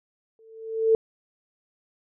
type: tone with exponential growth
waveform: sine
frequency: 446.1 Hz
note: A4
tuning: 24 cents sharp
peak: -13 dBFS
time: 0.39-0.95 s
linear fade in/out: 1 ms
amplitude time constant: 120 ms
effects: none